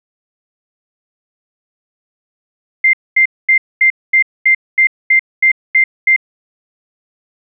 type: tone bursts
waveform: sine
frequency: 2093 Hz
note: C7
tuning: in tune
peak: -6 dBFS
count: 11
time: 2.84-6.163 s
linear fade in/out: 5 ms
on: 93 ms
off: 230 ms
effects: none